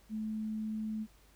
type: tone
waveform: sine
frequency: 217 Hz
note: A3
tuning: 24 cents flat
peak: -34 dBFS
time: 0.09-1.07 s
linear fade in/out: 50 ms
effects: added 50 Hz sine -62 dBFS peak until 1.35 s + pink hiss -65 dBFS RMS until 1.35 s